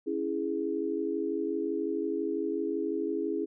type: chord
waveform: sine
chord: C# minor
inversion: none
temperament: equal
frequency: 277.2 / 329.6 / 415.3 Hz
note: C#4 / E4 / G#4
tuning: 0 / 0 / 0 cents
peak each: -35 / -32 / -32 dBFS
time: 0.06-3.46 s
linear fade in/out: 20 ms
effects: none